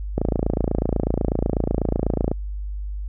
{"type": "click train", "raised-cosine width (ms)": 2, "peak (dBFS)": -7, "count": 61, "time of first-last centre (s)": [0.18, 2.315], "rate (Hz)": 28.1, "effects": ["added 50 Hz sine -26 dBFS peak until 3.08 s"]}